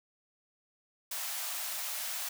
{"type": "high-pass noise", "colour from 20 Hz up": "white", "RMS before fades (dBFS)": -37, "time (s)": [1.11, 2.29], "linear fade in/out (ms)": 5, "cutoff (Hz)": 590, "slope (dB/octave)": 96, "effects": []}